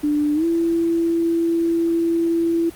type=tone with pitch glide; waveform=sine; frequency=296.1 to 334.3 Hz; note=D4 to E4; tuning=+14 to +24 cents; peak=-16 dBFS; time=0.03-2.7 s; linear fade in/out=10 ms; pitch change=+210 cents; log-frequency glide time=0.34-0.45 s; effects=pink hiss -42 dBFS RMS until 2.75 s + Opus 32 kbps